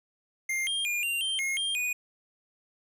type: tone with pitch steps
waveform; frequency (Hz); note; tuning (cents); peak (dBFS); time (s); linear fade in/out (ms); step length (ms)
square; 2111 / 3209 / 2417 / 2776 / 3146 / 2154 / 3198 / 2472; C7 / G7 / D7 / F7 / G7 / C7 / G7 / D#7; +15 / +40 / +49 / -11 / +6 / +50 / +34 / -12; -28; 0.49-1.93; 5; 180
effects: resampled to 32000 Hz + 11-bit